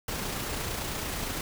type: noise with amplitude modulation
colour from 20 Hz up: pink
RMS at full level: -32 dBFS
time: 0.08-1.41 s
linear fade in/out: 2 ms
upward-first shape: sine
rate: 28.8 Hz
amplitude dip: 30%
effects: none